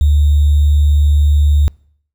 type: tone with sample-and-hold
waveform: sine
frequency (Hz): 73.42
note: D2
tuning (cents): 0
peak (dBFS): -7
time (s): 0.01-1.68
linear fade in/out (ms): 0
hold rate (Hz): 3675
effects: noise-tail reverb RT60 0.6 s tail -26 dB re dry